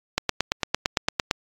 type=click train; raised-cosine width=0.2 ms; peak=-3 dBFS; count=11; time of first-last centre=0.18-1.311 s; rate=8.84 Hz; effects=AAC 64 kbps